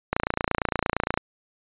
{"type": "click train", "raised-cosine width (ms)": 0.5, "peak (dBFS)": -7, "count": 31, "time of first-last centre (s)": [0.13, 1.175], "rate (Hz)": 28.7, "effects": ["resampled to 8000 Hz"]}